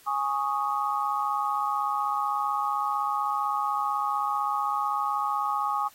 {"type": "chord", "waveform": "sine", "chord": "Ab suspended fourth", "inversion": "none", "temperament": "equal", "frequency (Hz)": [830.6, 1108.7, 1244.5], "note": ["Ab5", "Db6", "Eb6"], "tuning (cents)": [0, 0, 0], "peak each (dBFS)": -29, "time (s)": [0.06, 5.89], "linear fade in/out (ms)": 20, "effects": ["white hiss -55 dBFS RMS until 5.94 s", "AAC 48 kbps"]}